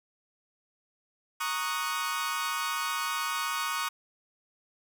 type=chord; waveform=sawtooth; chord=D# minor seventh; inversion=second; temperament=equal; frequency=932.3 / 1108.7 / 1244.5 / 1480 Hz; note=A#5 / C#6 / D#6 / F#6; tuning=0 / 0 / 0 / 0 cents; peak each=-34 / -30 / -30 / -33 dBFS; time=1.4-3.89 s; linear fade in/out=10 ms; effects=none